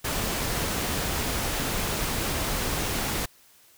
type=noise; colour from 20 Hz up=pink; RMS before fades=-28 dBFS; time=0.04-3.26 s; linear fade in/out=10 ms; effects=white hiss -57 dBFS RMS until 3.77 s